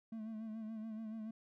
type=tone with vibrato; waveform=triangle; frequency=220 Hz; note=A3; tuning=in tune; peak=-40 dBFS; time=0.12-1.31 s; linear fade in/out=5 ms; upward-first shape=sine; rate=7 Hz; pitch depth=45 cents each way; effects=none